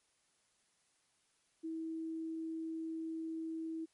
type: tone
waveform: sine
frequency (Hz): 323.5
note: E4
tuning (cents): -32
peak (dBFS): -38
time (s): 1.63-3.86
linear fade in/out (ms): 20
effects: white hiss -75 dBFS RMS until 3.93 s + MP3 48 kbps